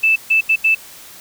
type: tone bursts at uneven times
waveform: sine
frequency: 2637 Hz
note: E7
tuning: in tune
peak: -10 dBFS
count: 4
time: 0.03-0.16 / 0.3-0.41 / 0.49-0.56 / 0.64-0.75 s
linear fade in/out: 10 ms
effects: white hiss -39 dBFS RMS until 1.2 s